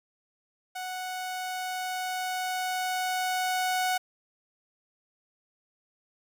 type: tone with level ramp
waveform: sawtooth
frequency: 739 Hz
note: F#5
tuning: 2 cents flat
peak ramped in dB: -30 to -21 dBFS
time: 0.75-3.98 s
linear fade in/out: 10 ms
effects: none